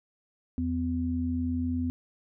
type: tone pair together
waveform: sine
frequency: 84.23 / 252.4 Hz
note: E2 / B3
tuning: +38 / +38 cents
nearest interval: octave + perfect fifth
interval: 1900 cents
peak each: -31 / -28 dBFS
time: 0.58-1.9 s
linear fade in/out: 0 ms
effects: none